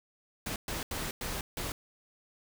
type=noise bursts at uneven times; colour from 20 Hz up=pink; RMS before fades=-36 dBFS; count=5; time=0.46-0.56 / 0.68-0.83 / 0.91-1.11 / 1.21-1.41 / 1.57-1.72 s; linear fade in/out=2 ms; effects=none